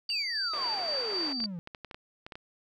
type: tone with tremolo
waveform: sine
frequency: 4636 Hz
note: D8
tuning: 23 cents flat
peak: -29 dBFS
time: 0.09-1.46 s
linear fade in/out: 2 ms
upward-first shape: square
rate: 3.8 Hz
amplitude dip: 30%
type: exponential sweep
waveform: triangle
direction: down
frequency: 2864 to 164 Hz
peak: -33 dBFS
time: 0.1-1.59 s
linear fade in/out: 0 ms
type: band-pass noise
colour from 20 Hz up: pink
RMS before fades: -42 dBFS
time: 0.53-1.33 s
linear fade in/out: 5 ms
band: 500 to 2600 Hz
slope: 12 dB/octave
type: clicks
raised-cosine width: 0.3 ms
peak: -26 dBFS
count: 10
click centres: 1.403 / 1.44 / 1.674 / 1.748 / 1.847 / 1.912 / 1.945 / 2.265 / 2.322 / 2.355 s
effects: none